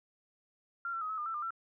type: tone with pitch steps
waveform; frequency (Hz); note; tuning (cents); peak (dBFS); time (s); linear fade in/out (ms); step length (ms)
sine; 1382 / 1347 / 1260 / 1292 / 1209 / 1332 / 1200 / 1347; F6 / E6 / D#6 / E6 / D6 / E6 / D6 / E6; -19 / +37 / +21 / -35 / +50 / +18 / +37 / +37; -34; 0.85-1.506; 2; 82
effects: none